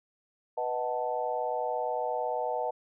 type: chord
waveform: sine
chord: B dominant seventh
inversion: none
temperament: equal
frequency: 493.9 / 622.3 / 740 / 880 Hz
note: B4 / D#5 / F#5 / A5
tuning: 0 / 0 / 0 / 0 cents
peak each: -34 dBFS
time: 0.57-2.71 s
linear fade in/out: 10 ms
effects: none